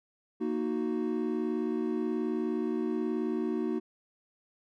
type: chord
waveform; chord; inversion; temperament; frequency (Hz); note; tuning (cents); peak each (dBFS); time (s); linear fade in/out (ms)
triangle; D# minor; second; equal; 233.1 / 311.1 / 370; A#3 / D#4 / F#4; 0 / 0 / 0; -31; 0.4-3.8; 20
effects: none